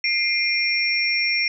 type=tone cluster; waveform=sine; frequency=2106 / 2406 / 5490 Hz; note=C7 / D7 / F8; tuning=+11 / +41 / -31 cents; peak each=-23 dBFS; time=0.04-1.48 s; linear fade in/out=2 ms; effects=none